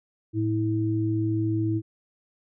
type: tone pair together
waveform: sine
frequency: 110 / 324 Hz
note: A2 / E4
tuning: 0 / -30 cents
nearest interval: octave + perfect fifth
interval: 1870 cents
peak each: -25 dBFS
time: 0.33-1.82 s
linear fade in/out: 50 ms
effects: none